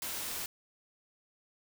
white noise, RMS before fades -38 dBFS, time 0.02-0.46 s, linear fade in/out 2 ms, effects none

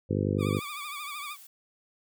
harmonic tone, 50.1 Hz, G1, 38 cents sharp, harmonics 2 / 3 / 4 / 5 / 6 / 7 / 8 / 9 / 10, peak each -30 / -32 / -33 / -34 / -35 / -35 / -36 / -37 / -37 dBFS, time 0.09-0.6 s, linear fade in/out 20 ms
20% pulse tone with vibrato, 1174.7 Hz, D6, in tune, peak -31 dBFS, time 0.38-1.37 s, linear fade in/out 50 ms, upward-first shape triangle, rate 13 Hz, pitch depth 93 cents each way
blue noise, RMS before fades -50 dBFS, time 0.56-1.47 s, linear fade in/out 5 ms
effects none

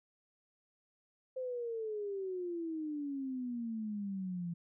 sine exponential sweep, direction down, 522 to 168.6 Hz, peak -36 dBFS, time 1.36-4.54 s, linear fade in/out 10 ms, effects none

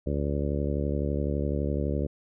harmonic tone, 71.9 Hz, D2, 36 cents flat, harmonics 1 / 2 / 3 / 4 / 5 / 6 / 7 / 8, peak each -29 / -32 / -34 / -35 / -36 / -37 / -37 / -38 dBFS, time 0.06-2.07 s, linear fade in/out 10 ms, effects none

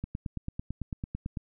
click train, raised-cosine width 5 ms, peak -21 dBFS, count 13, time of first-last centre 0.04-1.372 s, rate 9.01 Hz, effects none

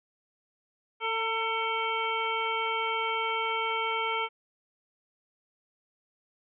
harmonic tone with a mistuned harmonic, 447.6 Hz, A4, 30 cents sharp, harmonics 1 / 2 / 3 / 5 / 6 / 7, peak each -35 / -32 / -33 / -33 / -43 / -37 dBFS, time 1-4.29 s, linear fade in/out 50 ms, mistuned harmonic 2, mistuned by +22 cents, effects none

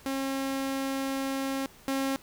sawtooth tone pair in turn, 270 / 270 Hz, C#4 / C#4, -45 / -45 cents, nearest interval unison, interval 0 cents, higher neither, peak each -25 / -23 dBFS, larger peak second, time 0.06-1.66 / 1.88-2.16 s, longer first, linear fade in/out 0 ms, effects pink hiss -54 dBFS RMS until 2.22 s

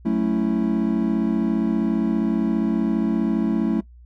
triangle chord, F# minor seventh, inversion none, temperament equal, 185 / 220 / 277.2 / 329.6 Hz, F#3 / A3 / C#4 / E4, 0 / 0 / 0 / 0 cents, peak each -24 / -19 / -24 / -23 dBFS, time 0.05-3.81 s, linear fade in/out 10 ms, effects noise-tail reverb RT60 0.1 s tail -20 dB re dry + added 60 Hz sine -43 dBFS peak until 4.05 s

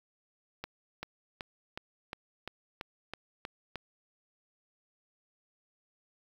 accelerating click train, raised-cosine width 0.3 ms, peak -22 dBFS, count 10, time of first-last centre 0.64-3.757 s, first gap 390 ms, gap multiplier 0.97, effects 8-bit

